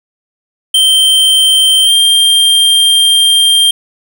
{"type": "tone with pitch glide", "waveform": "square", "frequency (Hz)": [3126, 3186], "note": ["G7", "G7"], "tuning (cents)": [-6, 27], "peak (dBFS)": -6, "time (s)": [0.74, 3.71], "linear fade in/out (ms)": 5, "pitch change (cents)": 33, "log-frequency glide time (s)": [1.83, 1.93], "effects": []}